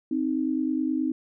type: tone pair together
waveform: sine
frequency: 261.9 / 311.5 Hz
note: C4 / D#4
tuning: +2 / +2 cents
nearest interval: minor third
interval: 300 cents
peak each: -26 dBFS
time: 0.11-1.12 s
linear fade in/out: 5 ms
effects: none